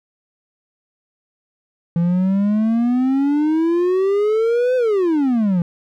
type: exponential two-way sweep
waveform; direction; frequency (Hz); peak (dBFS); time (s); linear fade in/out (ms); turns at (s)
triangle; up then down; 167.4 to 515 to 167.4; -12; 1.96-5.62; 2; 4.76
effects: none